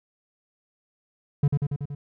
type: tone with echo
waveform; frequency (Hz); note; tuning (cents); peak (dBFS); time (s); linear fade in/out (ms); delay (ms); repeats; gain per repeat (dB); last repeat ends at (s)
triangle; 143.2; D3; -43; -14; 1.43-1.48; 5; 94; 5; -3; 1.95
effects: none

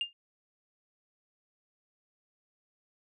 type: tone with exponential decay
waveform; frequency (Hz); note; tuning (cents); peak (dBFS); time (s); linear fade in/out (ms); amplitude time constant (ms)
sine; 2811; F7; +11; -24; 0.01-0.13; 1; 24
effects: tanh soft clip ceiling -24 dBFS

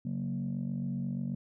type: chord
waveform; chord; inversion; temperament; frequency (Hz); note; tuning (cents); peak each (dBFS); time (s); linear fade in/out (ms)
sine; F# major; second; equal; 138.59 / 185 / 233.1; C#3 / F#3 / A#3; 0 / 0 / 0; -35 / -35 / -35; 0.05-1.35; 5
effects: tanh soft clip ceiling -26 dBFS

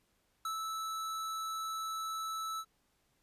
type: tone with ADSR envelope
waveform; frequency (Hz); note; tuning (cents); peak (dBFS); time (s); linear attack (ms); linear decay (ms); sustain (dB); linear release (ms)
square; 1311; E6; -10; -35; 0.45-2.65; 3; 110; -2; 60
effects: pink hiss -75 dBFS RMS until 3.22 s + resampled to 32000 Hz

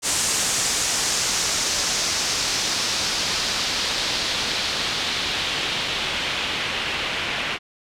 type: noise with low-pass filter sweep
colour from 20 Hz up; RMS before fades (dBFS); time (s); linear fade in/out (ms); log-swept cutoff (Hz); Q
white; -24; 0.02-7.59; 50; 7700 to 2700; 1.7
effects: none

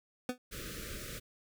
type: tone with exponential decay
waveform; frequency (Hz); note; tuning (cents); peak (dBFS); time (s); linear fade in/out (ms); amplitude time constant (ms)
25% pulse; 250; B3; +21; -26; 0.29-0.38; 2; 19
type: band-stop noise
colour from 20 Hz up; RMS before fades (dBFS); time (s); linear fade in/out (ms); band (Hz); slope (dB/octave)
pink; -43; 0.51-1.2; 20; 600 to 1200; 96
effects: none

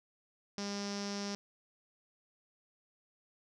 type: tone with low-pass filter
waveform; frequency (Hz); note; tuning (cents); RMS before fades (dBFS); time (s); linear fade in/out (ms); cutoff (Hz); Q
sawtooth; 201.7; G3; +50; -39; 0.58-1.35; 0; 5500; 6.9
effects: none

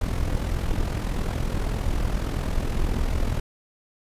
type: noise with amplitude modulation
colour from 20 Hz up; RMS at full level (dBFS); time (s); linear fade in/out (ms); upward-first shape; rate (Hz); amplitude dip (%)
brown; -22; 0.01-3.4; 5; sine; 41.7; 60
effects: resampled to 32000 Hz

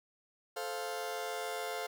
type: chord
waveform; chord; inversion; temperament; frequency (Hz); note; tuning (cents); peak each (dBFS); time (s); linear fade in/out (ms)
sawtooth; F major; first; just; 436.5 / 523.8 / 698.5; A4 / C5 / F5; -14 / +2 / 0; -37 / -38 / -36; 0.56-1.87; 10
effects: none

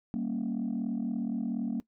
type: chord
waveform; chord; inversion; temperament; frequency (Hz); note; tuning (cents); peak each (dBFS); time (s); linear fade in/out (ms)
sine; G diminished; none; equal; 196 / 233.1 / 277.2; G3 / Bb3 / Db4; 0 / 0 / 0; -34 / -30 / -35; 0.14-1.8; 0
effects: noise-tail reverb RT60 0.1 s tail -20 dB re dry + tanh soft clip ceiling -25 dBFS

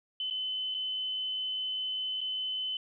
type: tone with dropouts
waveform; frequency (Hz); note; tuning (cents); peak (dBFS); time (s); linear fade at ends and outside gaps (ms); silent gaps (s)
sine; 3035; F#7; +43; -31; 0.2-2.77; 2; 0.301-0.308 / 0.743-0.747 / 2.207-2.213
effects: none

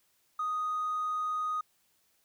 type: tone with hard clipping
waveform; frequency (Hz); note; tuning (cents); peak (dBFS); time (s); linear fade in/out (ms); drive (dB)
sine; 1244.5; D#6; 0; -30; 0.39-1.61; 5; 1
effects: white hiss -71 dBFS RMS until 2.24 s

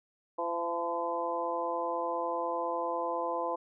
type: harmonic tone with a mistuned harmonic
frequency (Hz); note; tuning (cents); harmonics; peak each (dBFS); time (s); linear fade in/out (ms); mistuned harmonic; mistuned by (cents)
170; F3; -46; 2 / 3 / 4 / 5 / 6; -40 / -35 / -37 / -37 / -35; 0.38-3.56; 10; 5; +32
effects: none

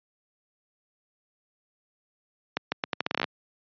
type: accelerating click train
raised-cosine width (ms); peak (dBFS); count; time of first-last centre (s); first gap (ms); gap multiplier
0.3; -9; 13; 2.57-3.242; 150; 0.79
effects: high-pass 150 Hz 12 dB/octave + resampled to 11025 Hz

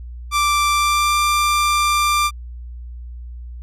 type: tone with pitch glide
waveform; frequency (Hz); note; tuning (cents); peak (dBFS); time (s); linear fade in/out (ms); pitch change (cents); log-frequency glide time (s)
sawtooth; 1174.7 to 1186.3; D6 to D6; 0 to +17; -11; 0.31-2.31; 50; +17; 0.7-1.19
effects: added 60 Hz sine -30 dBFS peak until 3.62 s + low-pass 12000 Hz 12 dB/octave

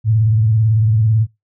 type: tone with vibrato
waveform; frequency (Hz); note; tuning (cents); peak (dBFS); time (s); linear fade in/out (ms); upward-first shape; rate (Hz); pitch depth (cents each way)
sine; 110; A2; 0; -10; 0.04-1.27; 50; sine; 18; 85
effects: noise-tail reverb RT60 0.2 s tail -23 dB re dry

